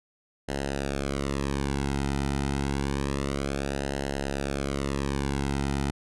sawtooth tone with flanger, 69.3 Hz, C#2, in tune, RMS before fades -29 dBFS, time 0.48-5.91 s, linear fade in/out 10 ms, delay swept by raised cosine 0.85 to 1.8 ms, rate 0.28 Hz, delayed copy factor -0.9, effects resampled to 24000 Hz

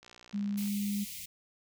click train, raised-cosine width 0.2 ms, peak -35 dBFS, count 40, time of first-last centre 0.03-0.675 s, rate 60.5 Hz
sine tone, 203.4 Hz, G#3, 36 cents flat, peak -30 dBFS, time 0.33-1.05 s, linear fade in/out 20 ms
white band-stop noise, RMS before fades -43 dBFS, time 0.57-1.26 s, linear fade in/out 10 ms, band 230 to 2000 Hz, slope 96 dB/octave
effects none

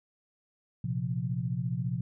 sine chord, Bb suspended second, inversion none, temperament just, 116.54 / 131.11 / 174.81 Hz, Bb2 / C3 / F3, 0 / +4 / +2 cents, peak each -34 / -32 / -34 dBFS, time 0.84-2.01 s, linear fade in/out 5 ms, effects none

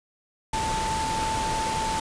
sine tone in noise, 883 Hz, A5, 6 cents sharp, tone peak -26 dBFS, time 0.53-2 s, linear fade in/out 5 ms, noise pink, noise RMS -30 dBFS, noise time 0.53-2 s, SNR +1 dB, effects resampled to 22050 Hz

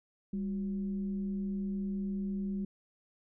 sine tone with frequency modulation, 197.9 Hz, G3, 17 cents sharp, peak -32 dBFS, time 0.33-2.65 s, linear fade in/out 5 ms, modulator 165 Hz, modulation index 0.34, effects none

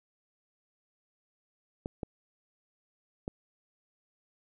clicks, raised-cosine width 2 ms, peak -21 dBFS, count 3, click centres 1.859 / 2.032 / 3.279 s, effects none

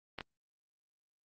clicks, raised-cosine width 0.3 ms, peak -23 dBFS, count 2, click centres 0.187 / 0.208 s, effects Opus 24 kbps

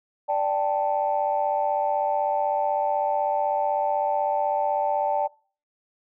sine chord, D suspended fourth, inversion none, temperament equal, 587.3 / 784 / 880 Hz, D5 / G5 / A5, 0 / 0 / 0 cents, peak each -25 dBFS, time 0.28-5.28 s, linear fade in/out 20 ms, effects noise-tail reverb RT60 0.4 s tail -23 dB re dry + tanh soft clip ceiling -12 dBFS

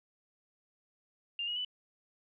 sine tone with pitch steps, 2800 / 2890 / 2984 Hz, F7 / F#7 / F#7, +4 / -41 / +14 cents, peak -33 dBFS, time 1.39-1.648 s, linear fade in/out 2 ms, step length 86 ms, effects none

